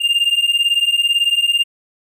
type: beating tone pair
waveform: triangle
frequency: 2794 / 2812 Hz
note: F7 / F7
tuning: 0 / +11 cents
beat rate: 18 Hz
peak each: -15 / -14 dBFS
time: 0-1.64 s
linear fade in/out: 20 ms
effects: none